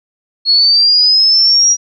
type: linear sweep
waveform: sine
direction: up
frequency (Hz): 4308 to 5760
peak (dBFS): -6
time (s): 0.45-1.77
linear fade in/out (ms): 50
effects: none